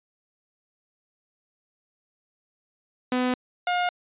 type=tone pair in turn; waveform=sawtooth; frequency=251.3 / 713.3 Hz; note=B3 / F5; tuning=+30 / +36 cents; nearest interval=octave + tritone; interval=1806 cents; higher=second; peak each=-18 dBFS; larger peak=neither; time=3.12-3.34 / 3.67-3.89 s; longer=neither; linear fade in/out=2 ms; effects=resampled to 8000 Hz